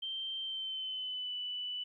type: tone with pitch glide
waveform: sine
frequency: 3136 to 2977 Hz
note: G7 to F#7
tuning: 0 to +10 cents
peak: -36 dBFS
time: 0.02-1.84 s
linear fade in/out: 10 ms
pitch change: -90 cents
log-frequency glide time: 0.41-1.34 s
effects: 13-bit